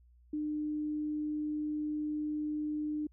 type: tone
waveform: sine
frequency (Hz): 301.6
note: D4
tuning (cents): +46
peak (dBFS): -32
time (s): 0.33-3.07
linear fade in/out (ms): 5
effects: added 60 Hz sine -59 dBFS peak until 3.12 s